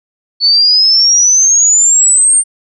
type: exponential sweep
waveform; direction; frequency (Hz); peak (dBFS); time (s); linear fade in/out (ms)
sine; up; 4428 to 8850; -5; 0.4-2.44; 50
effects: none